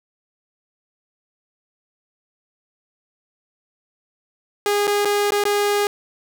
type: tone with dropouts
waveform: sawtooth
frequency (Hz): 410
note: G#4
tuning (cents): -22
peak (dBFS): -13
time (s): 4.66-5.87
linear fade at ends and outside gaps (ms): 1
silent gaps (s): 4.871-4.876 / 5.049-5.054 / 5.306-5.32 / 5.438-5.453
effects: none